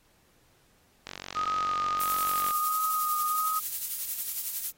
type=click train; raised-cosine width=0.2 ms; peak=-19 dBFS; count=68; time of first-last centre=1.07-2.508 s; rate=46.6 Hz
type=tone with vibrato; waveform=sine; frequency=1244.5 Hz; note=D#6; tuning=in tune; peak=-26 dBFS; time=1.35-3.6 s; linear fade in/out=20 ms; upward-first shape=sine; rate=1.5 Hz; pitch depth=22 cents each way
type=noise with tremolo; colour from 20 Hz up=violet; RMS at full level=-29 dBFS; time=2-4.71 s; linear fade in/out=5 ms; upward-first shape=triangle; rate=11 Hz; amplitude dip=55%
effects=pink hiss -65 dBFS RMS until 4.77 s + AAC 48 kbps